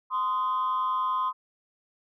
sine tone pair together, 1034.7 / 1244.5 Hz, C6 / D#6, -20 / 0 cents, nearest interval minor third, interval 320 cents, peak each -24 / -29 dBFS, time 0.1-1.33 s, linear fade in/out 50 ms, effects tanh soft clip ceiling -20 dBFS

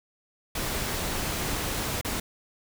pink noise with dropouts, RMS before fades -30 dBFS, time 0.55-2.2 s, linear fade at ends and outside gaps 5 ms, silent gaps 2.013-2.047 s, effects none

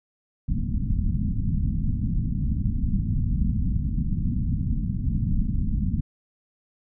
pink low-pass noise, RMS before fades -24 dBFS, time 0.48-6.01 s, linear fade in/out 10 ms, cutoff 240 Hz, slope 48 dB/octave, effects none

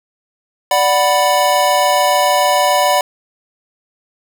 square chord, B minor, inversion first, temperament equal, 587.3 / 740 / 987.8 Hz, D5 / F#5 / B5, 0 / 0 / 0 cents, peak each -16 dBFS, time 0.71-3.01 s, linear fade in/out 2 ms, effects none

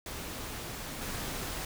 pink noise with level steps, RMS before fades -40 / -37 dBFS, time 0.06-1.65 s, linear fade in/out 2 ms, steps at 1.01 s, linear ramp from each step 10 ms, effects none

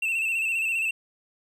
triangle tone with vibrato, 2669 Hz, E7, 21 cents sharp, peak -22 dBFS, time 0.02-0.91 s, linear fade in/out 5 ms, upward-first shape square, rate 15 Hz, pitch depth 39 cents each way, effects none

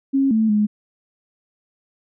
sine tone with pitch steps, 272 / 220.4 / 210.1 Hz, C#4 / A3 / G#3, -33 / +3 / +20 cents, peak -14 dBFS, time 0.13-0.67 s, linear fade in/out 20 ms, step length 180 ms, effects none

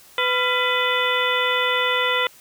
harmonic tone with a mistuned harmonic, 499.6 Hz, B4, 20 cents sharp, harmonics 1 / 2 / 3 / 4 / 5 / 6 / 7, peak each -25 / -26 / -25 / -24 / -29 / -28 / -26 dBFS, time 0.18-2.27 s, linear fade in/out 2 ms, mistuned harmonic 3, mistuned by -140 cents, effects white hiss -49 dBFS RMS until 2.4 s

